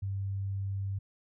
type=tone; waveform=sine; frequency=98 Hz; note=G2; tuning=in tune; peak=-31 dBFS; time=0.02-0.99 s; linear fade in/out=10 ms; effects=none